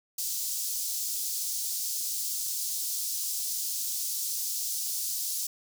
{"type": "high-pass noise", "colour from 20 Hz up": "pink", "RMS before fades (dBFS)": -32, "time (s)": [0.18, 5.47], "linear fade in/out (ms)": 5, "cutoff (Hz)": 5100, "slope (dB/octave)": 24, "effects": []}